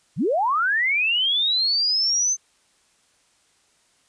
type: linear sweep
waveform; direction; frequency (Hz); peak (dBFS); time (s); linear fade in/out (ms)
sine; up; 102.8 to 6272; -18; 0.16-2.37; 50
effects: white hiss -62 dBFS RMS until 4.08 s + resampled to 22050 Hz